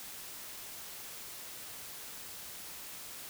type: silence
effects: white hiss -46 dBFS RMS until 3.29 s